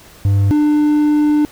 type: tone pair in turn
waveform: triangle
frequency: 99.6 / 298.5 Hz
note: G2 / D4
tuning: +28 / +28 cents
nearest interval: octave + perfect fifth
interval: 1900 cents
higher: second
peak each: -8 dBFS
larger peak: neither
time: 0.25-0.51 / 0.51-1.45 s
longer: second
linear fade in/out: 0 ms
effects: pink hiss -42 dBFS RMS until 1.51 s